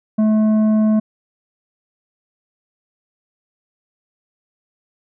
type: tone with tanh clipping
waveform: sine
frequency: 216 Hz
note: A3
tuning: 32 cents flat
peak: -13 dBFS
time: 0.18-1 s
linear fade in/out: 10 ms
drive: 8 dB
effects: none